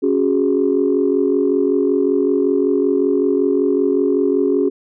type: chord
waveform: sine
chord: C# suspended fourth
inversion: none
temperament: equal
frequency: 277.2 / 370 / 415.3 Hz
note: C#4 / F#4 / G#4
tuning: 0 / 0 / 0 cents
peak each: -17 dBFS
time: 0.02-4.7 s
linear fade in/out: 20 ms
effects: tanh soft clip ceiling -5 dBFS